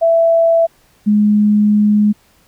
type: tone pair in turn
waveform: sine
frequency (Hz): 664 / 209.1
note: E5 / G#3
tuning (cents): +12 / +12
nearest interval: octave + minor sixth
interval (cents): 2000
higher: first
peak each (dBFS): -8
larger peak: neither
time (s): 0.01-0.67 / 1.06-2.13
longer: second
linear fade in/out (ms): 20
effects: pink hiss -53 dBFS RMS until 2.47 s